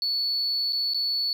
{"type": "tone with dropouts", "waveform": "sine", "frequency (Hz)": 4435, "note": "C#8", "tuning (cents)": 0, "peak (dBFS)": -22, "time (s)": [0.02, 1.33], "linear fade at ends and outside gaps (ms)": 1, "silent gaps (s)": [[0.724, 0.73], [0.936, 0.945]], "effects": ["tanh soft clip ceiling -20 dBFS", "10-bit"]}